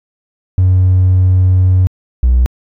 triangle tone pair in turn, 92.6 / 61.8 Hz, F#2 / B1, +2 / +2 cents, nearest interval perfect fifth, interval 700 cents, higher first, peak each -3 dBFS, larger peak neither, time 0.58-1.87 / 2.23-2.46 s, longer first, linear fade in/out 0 ms, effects tanh soft clip ceiling -2 dBFS

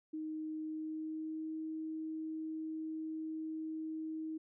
sine tone with pitch glide, 312.1 to 316.3 Hz, D#4 to D#4, +5 to +29 cents, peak -38 dBFS, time 0.13-4.38 s, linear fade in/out 10 ms, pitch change +24 cents, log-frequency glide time 0.63-1.56 s, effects none

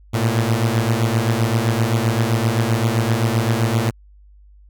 sawtooth beating tone pair, 110 / 117.7 Hz, A2 / A#2, 0 / +17 cents, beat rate 7.7 Hz, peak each -15 dBFS, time 0.13-3.91 s, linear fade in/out 20 ms, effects added 50 Hz sine -44 dBFS peak until 4.69 s

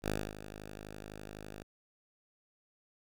5% pulse tone with ADSR envelope, 51.91 Hz, G#1, in tune, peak -20 dBFS, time 0.02-1.63 s, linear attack 59 ms, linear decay 250 ms, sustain -14 dB, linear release 5 ms, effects none

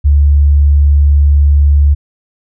sine tone, 72 Hz, D2, 34 cents flat, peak -4 dBFS, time 0.04-1.95 s, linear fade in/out 20 ms, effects none

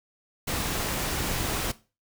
pink noise, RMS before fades -29 dBFS, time 0.47-1.72 s, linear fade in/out 10 ms, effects noise-tail reverb RT60 0.3 s tail -17 dB re dry

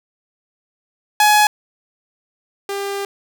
sawtooth tone pair in turn, 842 / 398.5 Hz, G#5 / G4, +24 / +28 cents, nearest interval octave + minor second, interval 1296 cents, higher first, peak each -6 / -18 dBFS, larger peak first, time 1.2-1.47 / 2.69-3.05 s, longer second, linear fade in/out 2 ms, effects none

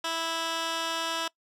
15% pulse tone with band-pass filter, 328.9 Hz, E4, 4 cents flat, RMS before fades -31 dBFS, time 0.04-1.28 s, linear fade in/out 5 ms, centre 3300 Hz, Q 0.71, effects noise-tail reverb RT60 0.1 s tail -23 dB re dry

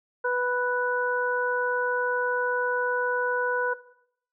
harmonic tone, 493.9 Hz, B4, in tune, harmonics 1 / 2 / 3, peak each -26 / -30 / -27 dBFS, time 0.24-3.74 s, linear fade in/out 10 ms, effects noise-tail reverb RT60 0.7 s tail -17 dB re dry

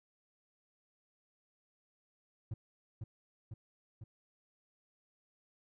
triangle tone with echo, 108.9 Hz, A2, 17 cents flat, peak -34 dBFS, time 2.51-2.54 s, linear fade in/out 5 ms, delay 500 ms, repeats 3, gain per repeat -3 dB, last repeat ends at 4.04 s, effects none

